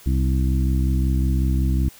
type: harmonic tone with a mistuned harmonic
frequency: 65.41 Hz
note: C2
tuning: in tune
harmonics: 1 / 2 / 3 / 4 / 5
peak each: -18 / -24 / -28 / -30 / -32 dBFS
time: 0.06-1.89 s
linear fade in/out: 5 ms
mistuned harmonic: 5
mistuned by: -15 cents
effects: white hiss -47 dBFS RMS until 1.99 s